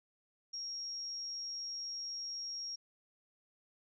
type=tone; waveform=sine; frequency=5588 Hz; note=F8; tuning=in tune; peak=-39 dBFS; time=0.53-2.76 s; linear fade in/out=10 ms; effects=none